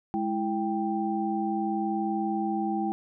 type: tone cluster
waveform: sine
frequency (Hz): 209.5 / 330.3 / 786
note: G#3 / E4 / G5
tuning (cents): +15 / +4 / +4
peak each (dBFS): -30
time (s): 0.14-2.92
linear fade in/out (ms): 0
effects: none